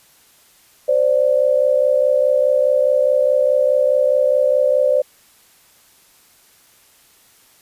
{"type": "tone pair together", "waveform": "sine", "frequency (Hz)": [520.2, 585], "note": ["C5", "D5"], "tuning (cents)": [-10, -7], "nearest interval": "major second", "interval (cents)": 203, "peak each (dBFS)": -15, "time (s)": [0.88, 5.02], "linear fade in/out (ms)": 10, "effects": ["white hiss -52 dBFS RMS until 7.61 s", "resampled to 32000 Hz"]}